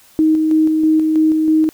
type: tone with tremolo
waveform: sine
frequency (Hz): 313.9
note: D#4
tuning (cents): +15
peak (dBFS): -9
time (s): 0.19-1.69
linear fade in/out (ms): 0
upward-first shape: square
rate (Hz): 3.1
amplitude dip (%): 30
effects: white hiss -48 dBFS RMS until 1.73 s